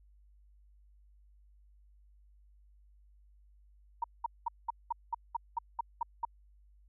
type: tone bursts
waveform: sine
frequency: 936 Hz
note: A#5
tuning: 7 cents sharp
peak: -29 dBFS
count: 11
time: 4.02-6.251 s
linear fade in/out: 5 ms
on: 21 ms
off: 200 ms
effects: added 50 Hz sine -59 dBFS peak until 6.88 s